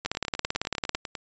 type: two click trains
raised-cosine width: 0.2 ms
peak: -9 / -16 dBFS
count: 17 / 12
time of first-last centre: 0.06-0.949 / 0.05-1.152 s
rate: 18 / 9.98 Hz
effects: resampled to 16000 Hz